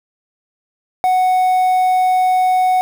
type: tone with quantisation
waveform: triangle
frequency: 740 Hz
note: F#5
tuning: in tune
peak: -9 dBFS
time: 1.04-2.81 s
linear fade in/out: 0 ms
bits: 6
effects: none